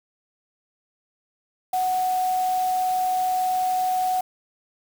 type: tone in noise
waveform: sine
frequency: 740 Hz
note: F#5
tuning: in tune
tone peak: -20 dBFS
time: 1.73-4.21 s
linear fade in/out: 5 ms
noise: white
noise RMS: -38 dBFS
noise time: 1.73-4.21 s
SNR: +15 dB
effects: none